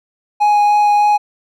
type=tone with vibrato; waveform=triangle; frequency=830.6 Hz; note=G#5; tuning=in tune; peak=-7 dBFS; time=0.4-1.18 s; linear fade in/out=20 ms; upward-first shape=sine; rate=3.3 Hz; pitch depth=8 cents each way; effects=none